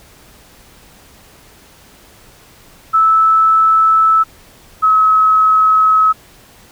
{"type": "tone pair in turn", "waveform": "sine", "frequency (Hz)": [1310, 1283.8], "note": ["E6", "E6"], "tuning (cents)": [-11, -46], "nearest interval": "unison", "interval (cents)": 35, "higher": "first", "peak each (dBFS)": -7, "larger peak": "neither", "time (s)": [[2.93, 4.24], [4.82, 6.13]], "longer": "neither", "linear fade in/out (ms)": 20, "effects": ["pink hiss -44 dBFS RMS until 6.71 s"]}